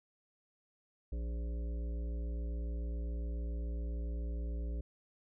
harmonic tone with a mistuned harmonic, 58.1 Hz, A#1, 5 cents flat, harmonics 1 / 3 / 5 / 7 / 9 / 10, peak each -35 / -50 / -52 / -54 / -57 / -59 dBFS, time 1.12-4.81 s, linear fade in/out 5 ms, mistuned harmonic 9, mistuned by -30 cents, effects none

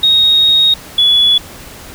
triangle tone pair in turn, 3749 / 3411 Hz, A#7 / G#7, +9 / +46 cents, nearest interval major second, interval 163 cents, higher first, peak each -3 dBFS, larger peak neither, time 0.03-0.74 / 0.98-1.38 s, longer first, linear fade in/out 5 ms, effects tanh soft clip ceiling -4 dBFS + pink hiss -33 dBFS RMS until 1.94 s

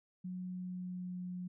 sine tone with pitch glide, 182.5 to 180.4 Hz, F#3 to F#3, -24 to -44 cents, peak -39 dBFS, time 0.24-1.48 s, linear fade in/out 10 ms, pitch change -20 cents, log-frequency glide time 0.45-1.22 s, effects none

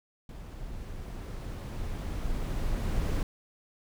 brown noise with level ramp, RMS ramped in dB -42 to -28 dBFS, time 0.29-3.23 s, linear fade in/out 2 ms, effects none

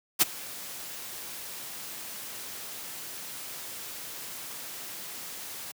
white noise with ADSR envelope, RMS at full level -18 dBFS, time 0.19-5.72 s, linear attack 28 ms, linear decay 20 ms, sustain -22 dB, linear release 10 ms, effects high-pass 100 Hz 12 dB/octave

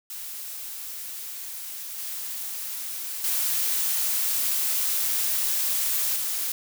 blue noise with level steps, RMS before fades -36 / -33 / -25 / -28 dBFS, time 0.1-6.52 s, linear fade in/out 2 ms, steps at 1.98 / 3.24 / 6.16 s, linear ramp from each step 2 ms, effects none

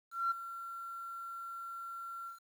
sine tone with ADSR envelope, 1365 Hz, F6, 40 cents flat, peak -27 dBFS, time 0.11-2.4 s, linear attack 200 ms, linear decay 13 ms, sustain -14 dB, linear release 130 ms, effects tanh soft clip ceiling -25 dBFS + 10-bit

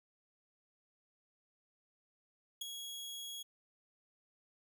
sawtooth tone with ADSR envelope, 3322 Hz, G#7, in tune, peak -33 dBFS, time 2.61-3.43 s, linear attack 7 ms, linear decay 13 ms, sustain -7 dB, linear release 11 ms, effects none

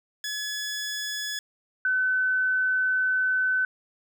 15% pulse / sine tone pair in turn, 1700 / 1514.5 Hz, G#6 / F#6, +40 / +40 cents, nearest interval major second, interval 200 cents, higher first, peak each -23 / -21 dBFS, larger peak second, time 0.24-1.39 / 1.85-3.65 s, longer second, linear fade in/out 2 ms, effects none

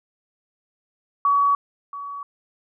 sine tone with echo, 1132 Hz, C#6, 36 cents sharp, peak -15 dBFS, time 1.25-1.55 s, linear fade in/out 2 ms, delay 680 ms, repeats 1, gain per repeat -15 dB, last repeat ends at 2.23 s, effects none

